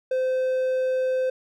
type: tone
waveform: triangle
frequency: 516 Hz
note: C5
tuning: 24 cents flat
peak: -19 dBFS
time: 0.11-1.3 s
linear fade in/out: 5 ms
effects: none